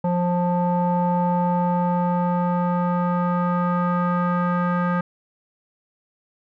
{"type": "tone with low-pass filter sweep", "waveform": "square", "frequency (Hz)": 176.6, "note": "F3", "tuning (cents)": 20, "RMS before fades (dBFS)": -21, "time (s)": [0.04, 5.01], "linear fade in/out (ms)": 5, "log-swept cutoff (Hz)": [780, 1400], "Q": 4.2, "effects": []}